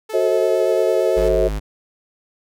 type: tone with vibrato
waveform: sawtooth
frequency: 433 Hz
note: A4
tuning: 28 cents flat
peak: -25 dBFS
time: 0.09-1.29 s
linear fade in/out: 10 ms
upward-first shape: square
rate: 8.8 Hz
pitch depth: 13 cents each way
type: chord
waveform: sine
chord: F# diminished seventh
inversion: none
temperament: just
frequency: 370 / 444 / 532.8 / 639.4 Hz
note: F#4 / A4 / C5 / Eb5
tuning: 0 / +16 / +31 / +47 cents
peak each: -20 dBFS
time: 0.13-1.49 s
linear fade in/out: 20 ms
type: tone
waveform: square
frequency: 51.91 Hz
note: G#1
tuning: in tune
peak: -22 dBFS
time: 1.16-1.6 s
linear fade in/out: 20 ms
effects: none